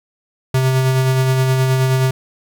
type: tone with tremolo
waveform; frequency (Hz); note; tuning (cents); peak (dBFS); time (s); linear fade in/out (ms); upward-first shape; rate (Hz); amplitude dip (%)
square; 130.81; C3; 0; -12; 0.54-2.11; 5; sine; 9.5; 30
effects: 9-bit